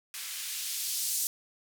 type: noise with band-pass filter sweep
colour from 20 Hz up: violet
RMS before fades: -34 dBFS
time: 0.14-1.27 s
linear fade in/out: 0 ms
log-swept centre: 1700 to 6400 Hz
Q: 0.9
effects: none